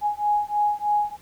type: beating tone pair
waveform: sine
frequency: 830.6 / 833.8 Hz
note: G#5 / G#5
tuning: 0 / +7 cents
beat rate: 3.2 Hz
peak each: -23 / -23 dBFS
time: 0.01-1.17 s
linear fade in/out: 50 ms
effects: pink hiss -53 dBFS RMS until 1.21 s